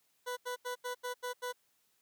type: tone bursts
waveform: 20% pulse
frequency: 494.7 Hz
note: B4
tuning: 3 cents sharp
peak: -31 dBFS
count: 7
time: 0.26-1.528 s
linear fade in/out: 20 ms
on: 110 ms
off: 83 ms
effects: white hiss -74 dBFS RMS until 2.01 s + high-pass 80 Hz 12 dB/octave